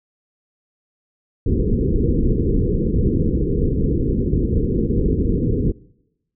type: low-pass noise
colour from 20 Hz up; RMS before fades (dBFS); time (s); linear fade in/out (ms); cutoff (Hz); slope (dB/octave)
pink; -18; 1.46-5.72; 5; 480; 96
effects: noise-tail reverb RT60 0.9 s tail -23 dB re dry